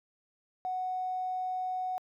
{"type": "tone", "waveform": "triangle", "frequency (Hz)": 740, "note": "F#5", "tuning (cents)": 0, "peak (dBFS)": -27, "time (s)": [0.65, 1.98], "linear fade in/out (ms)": 0, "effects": ["tanh soft clip ceiling -29 dBFS"]}